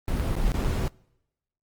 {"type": "noise with dropouts", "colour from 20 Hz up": "brown", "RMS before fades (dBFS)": -25, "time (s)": [0.08, 0.88], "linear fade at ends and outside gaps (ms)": 0, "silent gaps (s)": [[0.192, 0.197], [0.354, 0.365], [0.518, 0.542], [0.64, 0.647]], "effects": ["noise-tail reverb RT60 0.9 s tail -26 dB re dry", "Opus 24 kbps"]}